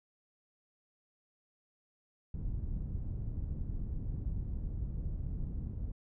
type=low-pass noise; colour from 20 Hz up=pink; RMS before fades=-37 dBFS; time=2.34-5.92 s; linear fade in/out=5 ms; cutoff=130 Hz; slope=12 dB/octave; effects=none